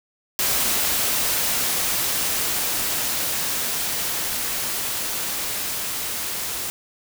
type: noise with level ramp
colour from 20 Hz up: white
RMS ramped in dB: -21 to -28 dBFS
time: 0.39-6.7 s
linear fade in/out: 0 ms
effects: none